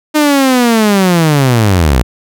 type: linear sweep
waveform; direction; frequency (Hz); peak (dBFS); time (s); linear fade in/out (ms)
sawtooth; down; 307.4 to 55; -3; 0.14-2.03; 20
effects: none